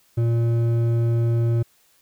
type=tone with hard clipping; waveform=triangle; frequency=116.54 Hz; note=A#2; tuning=in tune; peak=-19 dBFS; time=0.17-1.63 s; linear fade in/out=10 ms; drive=12 dB; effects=white hiss -60 dBFS RMS until 2.01 s